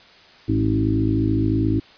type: harmonic tone with a mistuned harmonic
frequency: 53.9 Hz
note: A1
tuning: 35 cents flat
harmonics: 1 / 2 / 3 / 4 / 5 / 6 / 7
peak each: -28 / -21 / -33 / -31 / -23 / -22 / -31 dBFS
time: 0.48-1.8 s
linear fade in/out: 10 ms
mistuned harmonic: 6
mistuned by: -27 cents
effects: white hiss -48 dBFS RMS until 1.97 s + resampled to 11025 Hz